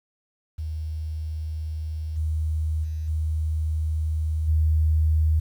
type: tone with level steps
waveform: sine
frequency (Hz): 78.3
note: D#2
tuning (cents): +11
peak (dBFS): -27 / -22 / -26 / -22 / -17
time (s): 0.58-5.4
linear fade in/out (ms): 10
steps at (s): 2.16 / 2.83 / 3.07 / 4.47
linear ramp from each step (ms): 20
effects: 9-bit